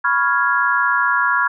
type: chord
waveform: sine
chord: C# dominant seventh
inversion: third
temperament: equal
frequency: 987.8 / 1108.7 / 1396.9 / 1661.2 Hz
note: B5 / C#6 / E#6 / G#6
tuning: 0 / 0 / 0 / 0 cents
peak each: -21 / -21 / -18 / -19 dBFS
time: 0.04-1.48 s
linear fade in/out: 10 ms
effects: none